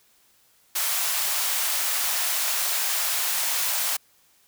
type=high-pass noise; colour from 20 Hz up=white; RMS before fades=-25 dBFS; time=0.75-3.97 s; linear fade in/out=10 ms; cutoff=630 Hz; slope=24 dB/octave; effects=white hiss -61 dBFS RMS until 4.47 s